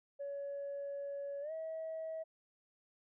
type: tone with pitch glide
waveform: sine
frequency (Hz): 563 to 643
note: C#5 to E5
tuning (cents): +27 to -43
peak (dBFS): -38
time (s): 0.19-2.24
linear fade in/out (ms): 20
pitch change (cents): +230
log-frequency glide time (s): 1.41-1.52
effects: tanh soft clip ceiling -36 dBFS